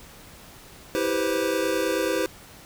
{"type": "chord", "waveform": "square", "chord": "C major seventh", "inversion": "first", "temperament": "equal with one note detuned", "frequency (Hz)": [325.3, 392, 493.9, 523.3], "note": ["E4", "G4", "B4", "C5"], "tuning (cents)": [-23, 0, 0, 0], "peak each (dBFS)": -29, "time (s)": [0.95, 2.26], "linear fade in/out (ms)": 0, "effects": ["pink hiss -47 dBFS RMS until 2.65 s"]}